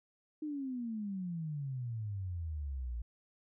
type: exponential sweep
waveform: sine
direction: down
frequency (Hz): 311.1 to 56.3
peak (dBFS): -36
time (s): 0.42-3.02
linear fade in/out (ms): 5
effects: none